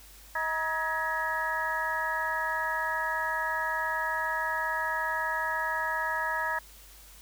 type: harmonic tone with a mistuned harmonic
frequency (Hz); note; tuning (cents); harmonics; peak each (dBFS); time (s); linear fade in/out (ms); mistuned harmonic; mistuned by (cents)
317.7; D#4; +36; 2 / 3 / 4 / 5 / 6; -38 / -32 / -37 / -31 / -37; 0.35-6.59; 5; 5; +85
effects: added 50 Hz sine -53 dBFS peak until 7.21 s + white hiss -53 dBFS RMS until 7.21 s